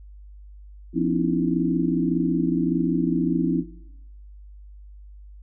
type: tone cluster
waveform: sine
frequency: 172.4 / 253.4 / 278.5 / 313.1 / 334.9 Hz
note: F3 / B3 / C#4 / D#4 / E4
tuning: -22 / +45 / +8 / +11 / +27 cents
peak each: -26 dBFS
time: 0.93-3.64 s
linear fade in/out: 50 ms
effects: noise-tail reverb RT60 0.8 s tail -17 dB re dry + added 50 Hz sine -41 dBFS peak until 5.42 s